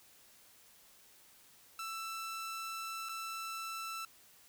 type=tone with dropouts; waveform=sawtooth; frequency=1329 Hz; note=E6; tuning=14 cents sharp; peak=-36 dBFS; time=1.79-4.05 s; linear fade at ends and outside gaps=2 ms; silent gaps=3.088-3.092 s; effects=white hiss -62 dBFS RMS until 4.48 s